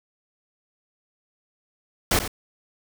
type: noise with echo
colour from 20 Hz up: pink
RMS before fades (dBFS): -20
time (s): 2.11-2.19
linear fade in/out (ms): 2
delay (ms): 88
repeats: 1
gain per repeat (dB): -10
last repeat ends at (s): 2.278
effects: none